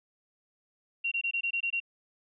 sine tone bursts, 2752 Hz, F7, 26 cents flat, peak -27 dBFS, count 8, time 1.04-1.802 s, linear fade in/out 10 ms, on 76 ms, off 22 ms, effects none

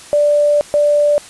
sine tone bursts at uneven times, 587.3 Hz, D5, in tune, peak -9 dBFS, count 2, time 0.13-0.61 / 0.74-1.18 s, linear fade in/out 0 ms, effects white hiss -37 dBFS RMS until 1.29 s + resampled to 24000 Hz

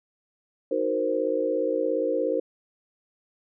sine chord, C half-diminished seventh, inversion first, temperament equal, 311.1 / 370 / 466.2 / 523.3 Hz, Eb4 / Gb4 / Bb4 / C5, 0 / 0 / 0 / 0 cents, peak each -30 / -32 / -27 / -26 dBFS, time 0.71-2.4 s, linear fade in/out 5 ms, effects none

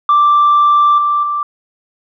sine tone with level steps, 1174.7 Hz, D6, in tune, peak -5 / -10 / -14 dBFS, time 0.09-1.43 s, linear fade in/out 2 ms, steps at 0.98 / 1.23 s, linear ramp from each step 2 ms, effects tanh soft clip ceiling -4 dBFS

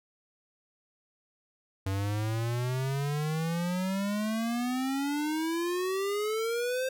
square exponential sweep, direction up, 95.1 to 527 Hz, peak -29 dBFS, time 1.86-6.89 s, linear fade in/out 5 ms, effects none

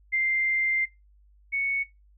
sine tone pair in turn, 2093 / 2217 Hz, C7 / C#7, 0 / 0 cents, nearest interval minor second, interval 100 cents, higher second, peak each -22 / -24 dBFS, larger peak first, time 0.12-0.86 / 1.52-1.84 s, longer first, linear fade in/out 20 ms, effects noise-tail reverb RT60 0.2 s tail -19 dB re dry + added 50 Hz sine -55 dBFS peak until 2.17 s

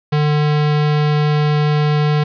square tone, 149.6 Hz, D3, 32 cents sharp, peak -13 dBFS, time 0.12-2.24 s, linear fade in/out 10 ms, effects resampled to 11025 Hz + 7-bit

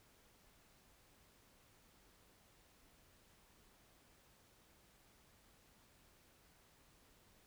silence, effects pink hiss -69 dBFS RMS until 7.46 s

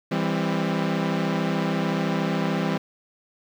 sawtooth chord, C major, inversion first, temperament equal with one note detuned, 164.81 / 198.5 / 261.6 Hz, E3 / G3 / C4, 0 / +22 / 0 cents, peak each -22 / -22 / -25 dBFS, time 0.11-2.78 s, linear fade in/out 10 ms, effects low-pass 4000 Hz 12 dB/octave + 9-bit

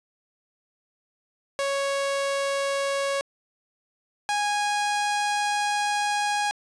sawtooth tone pair in turn, 554.4 / 825.5 Hz, C#5 / G#5, 0 / -11 cents, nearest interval perfect fifth, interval 689 cents, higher second, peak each -20 / -19 dBFS, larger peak second, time 1.59-3.21 / 4.29-6.51 s, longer second, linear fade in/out 0 ms, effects resampled to 22050 Hz + 8-bit

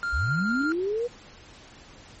triangle tone, 1396 Hz, F6, 1 cent flat, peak -24 dBFS, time 0.03-0.72 s, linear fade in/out 0 ms
sine linear sweep, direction up, 49.89 to 493.9 Hz, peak -24 dBFS, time 0.12-1.08 s, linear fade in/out 20 ms
effects pink hiss -49 dBFS RMS until 2.2 s + MP3 32 kbps

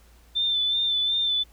sine tone with vibrato, 3548 Hz, A7, 14 cents sharp, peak -21 dBFS, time 0.35-1.44 s, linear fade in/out 20 ms, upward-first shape sine, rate 2.7 Hz, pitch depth 34 cents each way, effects added 57 Hz sine -52 dBFS peak until 1.52 s + pink hiss -59 dBFS RMS until 1.52 s

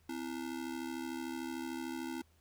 square ring-modulated tone, 293.7 Hz, D4, in tune, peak -36 dBFS, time 0.09-2.22 s, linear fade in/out 5 ms, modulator 36.7 Hz, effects added 80 Hz sine -66 dBFS peak until 2.4 s + pink hiss -72 dBFS RMS until 2.4 s

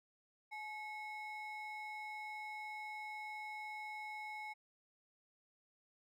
triangle ring-modulated tone, 1518 Hz, F#6, 44 cents sharp, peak -39 dBFS, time 0.51-4.54 s, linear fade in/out 20 ms, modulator 665 Hz, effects none

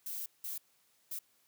violet noise bursts at uneven times, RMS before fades -40 dBFS, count 3, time 0.06-0.26 / 0.44-0.58 / 1.11-1.19 s, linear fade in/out 5 ms, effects white hiss -71 dBFS RMS until 1.47 s + high-pass 100 Hz 12 dB/octave

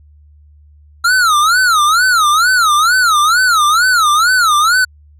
square tone with vibrato, 1341 Hz, E6, 29 cents sharp, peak -9 dBFS, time 1.04-4.85 s, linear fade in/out 10 ms, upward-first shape sine, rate 2.2 Hz, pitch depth 220 cents each way, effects added 74 Hz sine -41 dBFS peak until 5.19 s + low-pass 12000 Hz 12 dB/octave

